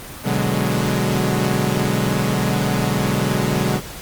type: chord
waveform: sawtooth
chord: G# half-diminished seventh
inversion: first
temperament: equal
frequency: 123.47 / 146.83 / 185 / 207.7 Hz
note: B2 / D3 / F#3 / G#3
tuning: 0 / 0 / 0 / 0 cents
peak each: -19 dBFS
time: 0.23-3.81 s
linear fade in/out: 50 ms
effects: pink hiss -34 dBFS RMS until 4.01 s + Opus 32 kbps